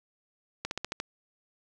slowing click train, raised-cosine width 0.2 ms, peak -15 dBFS, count 6, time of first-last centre 0.65-1.001 s, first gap 61 ms, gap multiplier 1.07, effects none

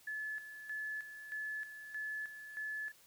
sine tone with tremolo, 1723 Hz, A6, 37 cents flat, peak -38 dBFS, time 0.07-2.92 s, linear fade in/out 5 ms, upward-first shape square, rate 1.6 Hz, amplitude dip 65%, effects white hiss -64 dBFS RMS until 3.06 s

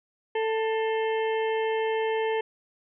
harmonic tone with a mistuned harmonic, 443.4 Hz, A4, 13 cents sharp, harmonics 1 / 2 / 4 / 5 / 6 / 7, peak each -25 / -31 / -37 / -39 / -41 / -42 dBFS, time 0.35-2.41 s, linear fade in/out 5 ms, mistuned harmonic 5, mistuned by -67 cents, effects none

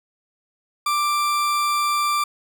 40% pulse tone, 1178 Hz, D6, 5 cents sharp, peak -18 dBFS, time 0.86-2.24 s, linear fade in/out 5 ms, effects none

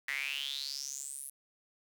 sawtooth tone with high-pass filter sweep, 138.59 Hz, C#3, in tune, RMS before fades -39 dBFS, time 0.08-1.3 s, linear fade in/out 5 ms, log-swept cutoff 1900 to 11000 Hz, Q 8.6, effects none

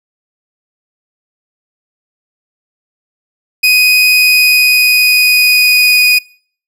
30% pulse tone with pitch glide, 2498 to 2479 Hz, D#7 to D#7, +6 to -7 cents, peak -3 dBFS, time 3.63-6.19 s, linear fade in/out 10 ms, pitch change -13 cents, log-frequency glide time 4.07-6 s, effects noise-tail reverb RT60 0.5 s tail -25 dB re dry

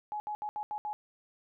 sine tone bursts at uneven times, 842 Hz, G#5, 24 cents sharp, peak -33 dBFS, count 6, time 0.12-0.2 / 0.27-0.35 / 0.42-0.49 / 0.56-0.63 / 0.71-0.78 / 0.85-0.93 s, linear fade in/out 0 ms, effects none

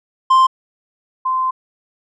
triangle / sine tone pair in turn, 1046.5 / 1036.9 Hz, C6 / C6, 0 / -16 cents, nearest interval unison, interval 16 cents, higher first, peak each -6 / -15 dBFS, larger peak first, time 0.3-0.47 / 1.25-1.51 s, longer second, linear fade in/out 10 ms, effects resampled to 22050 Hz

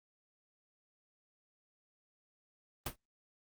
pink noise with exponential decay, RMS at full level -30 dBFS, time 2.86-2.96 s, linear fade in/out 5 ms, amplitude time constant 21 ms, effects Opus 32 kbps

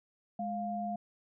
sine tone pair together, 208.4 / 701 Hz, G#3 / F5, +6 / +6 cents, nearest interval octave + major sixth, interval 2100 cents, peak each -37 / -35 dBFS, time 0.39-0.96 s, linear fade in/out 5 ms, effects none

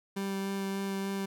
30% pulse tone with vibrato, 195.5 Hz, G3, 4 cents flat, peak -29 dBFS, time 0.16-1.26 s, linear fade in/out 10 ms, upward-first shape sine, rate 3.4 Hz, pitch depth 9 cents each way, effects none

